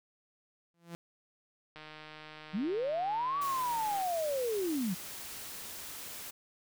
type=tone with exponential growth; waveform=sawtooth; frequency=169.9 Hz; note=F3; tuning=47 cents flat; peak=-35 dBFS; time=0.74-0.95 s; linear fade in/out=0 ms; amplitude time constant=45 ms
type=click train; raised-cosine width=0.3 ms; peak=-32 dBFS; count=349; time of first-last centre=1.76-4.02 s; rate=154 Hz
type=linear two-way sweep; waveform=sine; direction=up then down; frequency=166.3 to 1156 to 166.3 Hz; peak=-30 dBFS; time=2.53-4.95 s; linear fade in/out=20 ms; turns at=3.39 s
type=noise; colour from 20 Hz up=white; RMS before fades=-44 dBFS; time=3.41-6.31 s; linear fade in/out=10 ms
effects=none